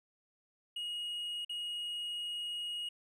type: tone with dropouts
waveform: triangle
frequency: 2883 Hz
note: F#7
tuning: 46 cents flat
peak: -35 dBFS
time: 0.76-2.89 s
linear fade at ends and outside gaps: 5 ms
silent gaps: 1.449-1.494 s
effects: none